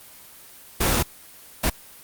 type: noise bursts at uneven times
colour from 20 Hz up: pink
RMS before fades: -20 dBFS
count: 2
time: 0.8-1.03 / 1.63-1.7 s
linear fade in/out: 10 ms
effects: white hiss -46 dBFS RMS until 2.03 s + Opus 24 kbps